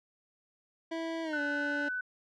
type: tone with pitch glide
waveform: 25% pulse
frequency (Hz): 328 to 288.9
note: E4 to D4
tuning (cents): -9 to -28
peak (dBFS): -30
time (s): 0.91-1.89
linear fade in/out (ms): 10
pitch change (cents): -219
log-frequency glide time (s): 1.23-1.4
type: tone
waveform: sine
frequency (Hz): 1500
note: F#6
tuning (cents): +23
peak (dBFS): -32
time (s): 1.33-2.01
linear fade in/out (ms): 5
effects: low-pass 4000 Hz 12 dB/octave